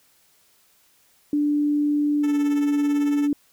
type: tone with pitch glide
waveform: sine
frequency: 293.7 to 289.2 Hz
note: D4 to D4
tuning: 0 to -27 cents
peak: -18 dBFS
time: 1.33-3.33 s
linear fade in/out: 2 ms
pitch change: -27 cents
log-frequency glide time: 2.19-2.37 s
type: tone with tremolo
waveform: 10% pulse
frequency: 440 Hz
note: A4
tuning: in tune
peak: -25 dBFS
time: 2.23-3.28 s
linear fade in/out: 10 ms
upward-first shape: triangle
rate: 18 Hz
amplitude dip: 80%
effects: white hiss -60 dBFS RMS until 3.52 s